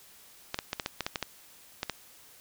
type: clicks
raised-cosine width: 0.2 ms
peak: -13 dBFS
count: 11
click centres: 0.544 / 0.589 / 0.731 / 0.798 / 0.861 / 1.007 / 1.065 / 1.158 / 1.227 / 1.831 / 1.897 s
effects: white hiss -55 dBFS RMS until 2.4 s